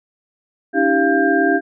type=tone cluster; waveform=sine; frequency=281.6 / 319.4 / 390.6 / 692 / 1593 Hz; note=C#4 / D#4 / G4 / F5 / G6; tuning=+27 / +45 / -6 / -16 / +27 cents; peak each=-19 dBFS; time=0.73-1.61 s; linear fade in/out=50 ms; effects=none